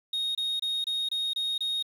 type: tone bursts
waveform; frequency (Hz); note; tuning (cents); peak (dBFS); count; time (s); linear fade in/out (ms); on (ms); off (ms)
sine; 3729; A#7; 0; -24; 7; 0.13-1.826; 5; 220; 26
effects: tanh soft clip ceiling -26 dBFS + 9-bit